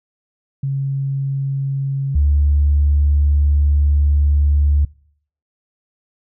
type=tone pair in turn; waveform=sine; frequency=137 / 72.57 Hz; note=C#3 / D2; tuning=-20 / -20 cents; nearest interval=major seventh; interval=1100 cents; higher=first; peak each=-17 / -10 dBFS; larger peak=second; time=0.63-2.15 / 2.15-4.85 s; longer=second; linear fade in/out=5 ms; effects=noise-tail reverb RT60 0.6 s tail -24 dB re dry + tanh soft clip ceiling -6 dBFS